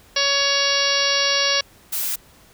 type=harmonic tone; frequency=560 Hz; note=C#5; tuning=18 cents sharp; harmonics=1 / 2 / 3 / 4 / 5 / 6 / 7 / 8 / 9 / 10; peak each=-26 / -28 / -26 / -28 / -25 / -27 / -27 / -24 / -28 / -24 dBFS; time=0.16-1.61 s; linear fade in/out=5 ms
type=noise; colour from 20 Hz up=blue; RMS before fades=-24 dBFS; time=1.92-2.16 s; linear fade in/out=10 ms
effects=pink hiss -51 dBFS RMS until 2.53 s